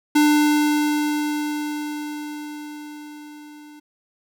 square tone with level ramp, 298.4 Hz, D4, 28 cents sharp, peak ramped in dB -13 to -42 dBFS, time 0.15-3.8 s, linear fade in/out 10 ms, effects none

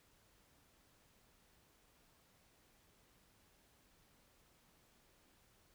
silence, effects pink hiss -71 dBFS RMS until 5.74 s

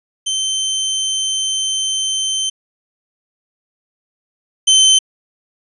25% pulse tone pair in turn, 3100 / 3085 Hz, G7 / G7, -20 / -28 cents, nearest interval unison, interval 8 cents, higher first, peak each -13 / -4 dBFS, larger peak second, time 0.26-2.5 / 4.67-4.99 s, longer first, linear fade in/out 10 ms, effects resampled to 24000 Hz

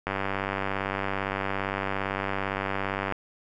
click train, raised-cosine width 0.5 ms, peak -13 dBFS, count 299, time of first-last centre 0.07-3.123 s, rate 97.6 Hz, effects none

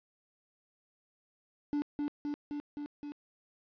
triangle tone with echo, 292.2 Hz, D4, 9 cents flat, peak -27 dBFS, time 1.73-1.82 s, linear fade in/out 0 ms, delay 260 ms, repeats 5, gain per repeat -2 dB, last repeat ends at 3.12 s, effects resampled to 11025 Hz + 10-bit

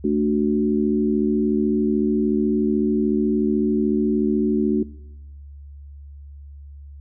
sine chord, D major, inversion second, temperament equal, 220 / 293.7 / 370 Hz, A3 / D4 / F#4, 0 / 0 / 0 cents, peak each -21 / -22 / -22 dBFS, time 0.04-4.83 s, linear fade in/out 5 ms, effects noise-tail reverb RT60 1.0 s tail -22 dB re dry + added 71 Hz sine -37 dBFS peak until 7 s

